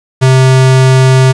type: tone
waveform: square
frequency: 130.81 Hz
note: C3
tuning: in tune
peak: -4 dBFS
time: 0.21-1.33 s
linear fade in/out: 20 ms
effects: resampled to 22050 Hz + 7-bit